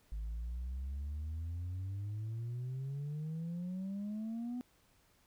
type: exponential sweep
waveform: sine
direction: up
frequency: 51.91 to 250 Hz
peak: -35 dBFS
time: 0.12-4.61 s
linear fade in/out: 0 ms
effects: tanh soft clip ceiling -36 dBFS + pink hiss -70 dBFS RMS until 5.26 s